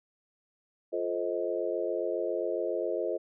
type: chord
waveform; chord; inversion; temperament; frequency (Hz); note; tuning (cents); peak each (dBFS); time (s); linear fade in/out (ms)
sine; F dominant seventh; none; just; 349.2 / 436.5 / 523.8 / 628.6; F4 / A4 / C5 / Eb5; 0 / -14 / +2 / +18; -34; 0.92-3.18; 20
effects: none